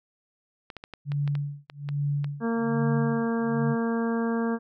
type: clicks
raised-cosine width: 0.3 ms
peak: -23 dBFS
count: 10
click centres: 0.702 / 0.767 / 0.839 / 0.937 / 1.119 / 1.277 / 1.353 / 1.699 / 1.889 / 2.244 s
type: tone with tremolo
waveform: sine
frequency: 143.7 Hz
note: D3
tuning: 37 cents flat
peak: -23 dBFS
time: 1.05-3.76 s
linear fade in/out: 50 ms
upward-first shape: sine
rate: 1.2 Hz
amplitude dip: 100%
type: harmonic tone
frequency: 230 Hz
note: A#3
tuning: 23 cents flat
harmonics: 1 / 2 / 3 / 4 / 5 / 6 / 7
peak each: -25 / -30 / -38 / -38 / -39 / -43 / -39 dBFS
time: 2.4-4.59 s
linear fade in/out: 50 ms
effects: none